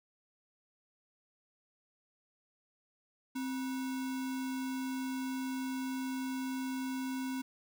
sine tone with sample-and-hold, 261.6 Hz, C4, in tune, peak -34 dBFS, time 3.35-7.42 s, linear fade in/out 10 ms, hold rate 1225 Hz, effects none

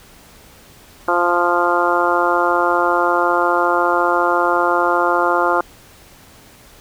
harmonic tone, 174.61 Hz, F3, in tune, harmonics 2 / 3 / 4 / 5 / 6 / 7 / 8, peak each -21 / -21 / -21 / -21 / -21 / -21 / -21 dBFS, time 1.08-5.61 s, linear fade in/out 2 ms, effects pink hiss -45 dBFS RMS until 6.8 s

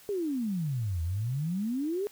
sine exponential two-way sweep, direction down then up, 423.9 to 79.7 to 423.9 Hz, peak -28 dBFS, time 0.09-2.07 s, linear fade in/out 0 ms, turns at 1.02 s, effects white hiss -55 dBFS RMS until 2.11 s

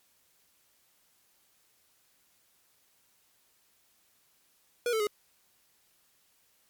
square tone with pitch steps, 481.4 / 441 / 417.3 Hz, B4 / A4 / G#4, -44 / +4 / +8 cents, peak -27 dBFS, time 4.86-5.07 s, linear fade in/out 2 ms, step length 70 ms, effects white hiss -68 dBFS RMS until 6.69 s + MP3 96 kbps

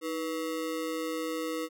square ring-modulated tone, 402.7 Hz, G4, 47 cents sharp, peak -29 dBFS, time 0.01-1.69 s, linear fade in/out 50 ms, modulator 86.3 Hz, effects none

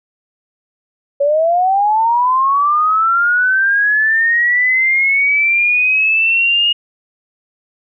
sine linear sweep, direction up, 554.4 to 2870 Hz, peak -10 dBFS, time 1.2-6.73 s, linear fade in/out 10 ms, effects none

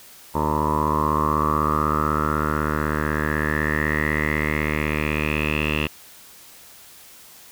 10% pulse tone with low-pass filter sweep, 76 Hz, D#2, 40 cents flat, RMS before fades -22 dBFS, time 0.34-5.88 s, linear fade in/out 20 ms, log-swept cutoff 910 to 2800 Hz, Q 8.5, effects white hiss -46 dBFS RMS until 7.51 s

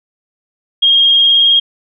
sine tone with vibrato, 3242 Hz, G#7, 42 cents flat, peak -6 dBFS, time 0.82-1.6 s, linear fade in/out 10 ms, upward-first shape triangle, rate 19 Hz, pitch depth 22 cents each way, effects none

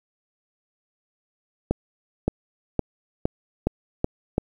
accelerating click train, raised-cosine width 2 ms, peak -7 dBFS, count 7, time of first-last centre 1.71-4.381 s, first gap 570 ms, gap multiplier 0.9, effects 8-bit

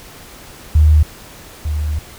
sine tone pair in turn, 76.6 / 75.55 Hz, D#2 / D2, -27 / +50 cents, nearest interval unison, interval 23 cents, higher first, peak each -6 / -16 dBFS, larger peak first, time 0.75-1.03 / 1.65-1.99 s, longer second, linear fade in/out 5 ms, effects pink hiss -38 dBFS RMS until 2.18 s

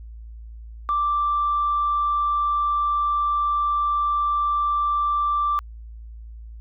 sine tone, 1174 Hz, D6, 1 cent flat, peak -18 dBFS, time 0.89-5.59 s, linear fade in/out 0 ms, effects tanh soft clip ceiling -14 dBFS + added 56 Hz sine -36 dBFS peak until 6.6 s

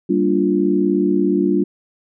sine chord, G minor seventh, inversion none, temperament equal with one note detuned, 196 / 233.1 / 293.7 / 350.6 Hz, G3 / Bb3 / D4 / F4, 0 / 0 / 0 / +7 cents, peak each -19 / -24 / -18 / -18 dBFS, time 0.09-1.64 s, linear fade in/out 10 ms, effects none

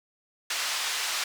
white band-pass noise, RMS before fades -30 dBFS, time 0.5-1.24 s, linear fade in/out 5 ms, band 910 to 5500 Hz, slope 12 dB/octave, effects none

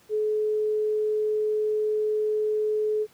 sine tone, 427.5 Hz, A4, 50 cents flat, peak -22 dBFS, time 0.09-3.07 s, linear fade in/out 50 ms, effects pink hiss -58 dBFS RMS until 3.13 s + high-pass 100 Hz 12 dB/octave

